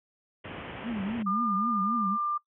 pink low-pass noise, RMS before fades -39 dBFS, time 0.44-1.23 s, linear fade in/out 10 ms, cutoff 3200 Hz, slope 96 dB/octave
sine tone with vibrato, 212.6 Hz, G#3, 41 cents sharp, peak -29 dBFS, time 0.83-2.18 s, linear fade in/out 50 ms, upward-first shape triangle, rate 3.8 Hz, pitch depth 230 cents each way
sine tone with pitch glide, 1205 to 1191.8 Hz, D6 to D6, +44 to +25 cents, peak -26 dBFS, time 1.26-2.38 s, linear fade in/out 10 ms, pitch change -19 cents, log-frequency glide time 1.84-2.17 s
effects noise-tail reverb RT60 0.1 s tail -23 dB re dry + high-pass 100 Hz 12 dB/octave

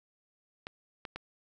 clicks, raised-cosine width 0.3 ms, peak -23 dBFS, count 3, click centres 0.669 / 1.052 / 1.16 s, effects none

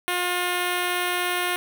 5% pulse tone with notch filter, 356.6 Hz, F4, 36 cents sharp, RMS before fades -25 dBFS, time 0.08-1.56 s, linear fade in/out 0 ms, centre 4800 Hz, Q 1.5, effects none

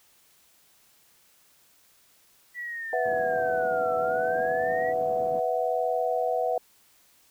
sine linear two-way sweep, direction down then up, 1962 to 1322 to 1962 Hz, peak -32 dBFS, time 2.54-4.94 s, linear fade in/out 50 ms, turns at 3.96 s
sine chord, B suspended fourth, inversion none, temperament equal, 493.9 / 659.3 / 740 Hz, B4 / E5 / F#5, 0 / 0 / 0 cents, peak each -28 dBFS, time 2.93-6.58 s, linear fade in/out 2 ms
pink band-pass noise, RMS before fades -43 dBFS, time 3.05-5.4 s, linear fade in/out 5 ms, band 170 to 520 Hz, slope 12 dB/octave
effects white hiss -61 dBFS RMS until 7.3 s

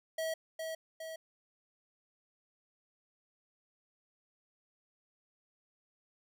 square tone with echo, 644 Hz, E5, 41 cents flat, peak -34 dBFS, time 0.18-0.34 s, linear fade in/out 5 ms, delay 410 ms, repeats 2, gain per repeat -4 dB, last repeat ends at 1.16 s, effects none

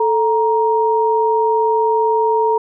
sine tone pair together, 440 / 937.7 Hz, A4 / A#5, 0 / +10 cents, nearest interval octave + minor second, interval 1310 cents, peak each -15 dBFS, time 0-2.58 s, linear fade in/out 5 ms, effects none

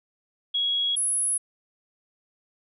sine tone pair in turn, 3322 / 10694 Hz, G#7 / E9, 0 / +24 cents, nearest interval octave + minor sixth, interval 2024 cents, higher second, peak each -22 dBFS, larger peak neither, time 0.54-0.96 / 0.96-1.38 s, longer neither, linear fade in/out 10 ms, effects none

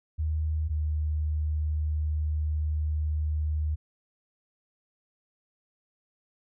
sine tone pair in turn, 77.78 / 76.49 Hz, D#2 / D#2, 0 / -29 cents, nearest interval unison, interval 29 cents, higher first, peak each -25 dBFS, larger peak neither, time 0.18-0.69 / 0.69-3.76 s, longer second, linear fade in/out 20 ms, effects none

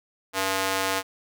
square tone with high-pass filter, 96 Hz, G2, 36 cents flat, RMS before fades -26 dBFS, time 0.33-1.03 s, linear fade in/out 50 ms, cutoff 660 Hz, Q 0.66, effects none

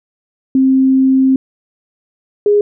sine tone pair in turn, 264.3 / 412.8 Hz, C4 / G#4, +18 / -10 cents, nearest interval minor sixth, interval 772 cents, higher second, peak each -7 dBFS, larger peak neither, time 0.55-1.36 / 2.46-2.61 s, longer first, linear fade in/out 2 ms, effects none

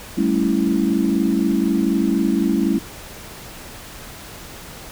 sine chord, A dominant seventh, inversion third, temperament equal, 196 / 220 / 277.2 / 329.6 Hz, G3 / A3 / C#4 / E4, 0 / 0 / 0 / 0 cents, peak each -21 dBFS, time 0.17-2.79 s, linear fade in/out 10 ms, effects pink hiss -37 dBFS RMS until 4.91 s

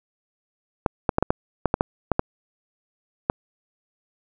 clicks, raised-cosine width 1 ms, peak -4 dBFS, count 11, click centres 0.862 / 1.092 / 1.184 / 1.226 / 1.305 / 1.657 / 1.741 / 1.809 / 2.117 / 2.194 / 3.299 s, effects none

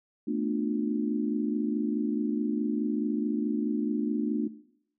sine chord, B half-diminished seventh, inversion third, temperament just, 222.2 / 246.9 / 296.3 / 355.6 Hz, A3 / B3 / D4 / F4, +17 / 0 / +15 / +31 cents, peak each -31 / -34 / -30 / -36 dBFS, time 0.27-4.48 s, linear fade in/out 10 ms, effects noise-tail reverb RT60 0.7 s tail -17 dB re dry

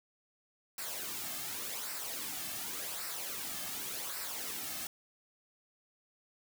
white noise with flanger, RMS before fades -40 dBFS, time 0.78-4.87 s, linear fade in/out 2 ms, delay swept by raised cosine 0.3 to 2.1 ms, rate 0.88 Hz, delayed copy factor -0.6, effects none

